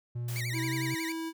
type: tone with pitch glide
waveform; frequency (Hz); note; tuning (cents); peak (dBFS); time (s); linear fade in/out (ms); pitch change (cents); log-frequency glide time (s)
triangle; 120 to 130.86; B2 to C3; -49 to +1; -30; 0.15-0.95; 10; +150; 0.46-0.74
type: noise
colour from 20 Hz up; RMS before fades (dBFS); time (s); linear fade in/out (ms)
white; -43; 0.28-0.41; 5
type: tone with vibrato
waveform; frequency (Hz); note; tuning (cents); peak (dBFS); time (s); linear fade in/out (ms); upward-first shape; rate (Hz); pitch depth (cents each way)
sawtooth; 2073; C7; -17; -32; 0.36-1.12; 0; sine; 11; 210
type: tone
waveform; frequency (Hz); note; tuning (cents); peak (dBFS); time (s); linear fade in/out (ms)
square; 325.9; E4; -20; -34; 0.52-1.33; 50
effects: none